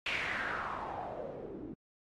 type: noise with low-pass filter sweep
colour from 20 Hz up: white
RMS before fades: -39 dBFS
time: 0.06-1.74 s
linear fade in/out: 2 ms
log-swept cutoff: 2700 to 290 Hz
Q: 4.4
effects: AAC 32 kbps